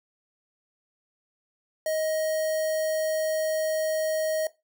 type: tone with notch filter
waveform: square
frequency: 628 Hz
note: D#5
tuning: 16 cents sharp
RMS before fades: -27 dBFS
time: 1.86-4.47 s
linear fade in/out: 2 ms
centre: 2700 Hz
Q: 0.94
effects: noise-tail reverb RT60 0.2 s tail -17 dB re dry